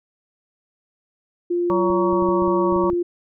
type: tone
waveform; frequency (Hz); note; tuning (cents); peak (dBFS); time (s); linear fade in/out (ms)
sine; 349.2; F4; 0; -18; 1.5-3.03; 10
type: harmonic tone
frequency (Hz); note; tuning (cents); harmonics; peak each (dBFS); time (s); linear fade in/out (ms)
187.4; F#3; +22; 1 / 3 / 5 / 6; -25 / -25 / -25 / -25; 1.7-2.9; 0
type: clicks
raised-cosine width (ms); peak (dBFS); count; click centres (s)
5; -23; 11; 1.902 / 2.13 / 2.224 / 2.288 / 2.422 / 2.479 / 2.725 / 2.762 / 2.84 / 2.901 / 2.932
effects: none